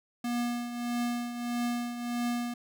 square tone with tremolo, 240 Hz, B3, 49 cents flat, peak -28 dBFS, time 0.24-2.54 s, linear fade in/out 5 ms, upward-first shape triangle, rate 1.6 Hz, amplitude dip 65%, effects none

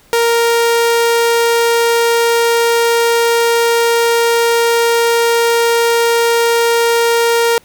sawtooth tone, 466.2 Hz, A#4, in tune, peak -6 dBFS, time 0.13-7.58 s, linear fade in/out 0 ms, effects pink hiss -48 dBFS RMS until 7.64 s

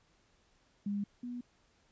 sine tone pair in turn, 202.8 / 243.9 Hz, G#3 / B3, -41 / -21 cents, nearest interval minor third, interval 320 cents, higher second, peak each -32 / -38 dBFS, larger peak first, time 0.86-1.04 / 1.23-1.41 s, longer neither, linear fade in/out 5 ms, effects pink hiss -70 dBFS RMS until 1.91 s + resampled to 16000 Hz

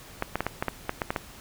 clicks, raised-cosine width 0.5 ms, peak -11 dBFS, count 10, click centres 0.224 / 0.356 / 0.406 / 0.466 / 0.625 / 0.683 / 0.894 / 1.018 / 1.105 / 1.162 s, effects pink hiss -47 dBFS RMS until 1.4 s

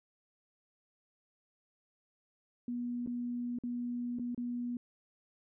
sine tone with dropouts, 242.3 Hz, B3, 33 cents flat, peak -34 dBFS, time 2.68-4.77 s, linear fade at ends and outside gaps 2 ms, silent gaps 3.063-3.073 / 3.587-3.636 / 4.187-4.195 / 4.347-4.377 s, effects none

